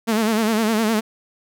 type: tone with vibrato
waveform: sawtooth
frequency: 220 Hz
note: A3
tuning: in tune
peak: -13 dBFS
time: 0.07-1.01 s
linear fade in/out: 20 ms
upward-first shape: sine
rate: 9.8 Hz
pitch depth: 81 cents each way
effects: none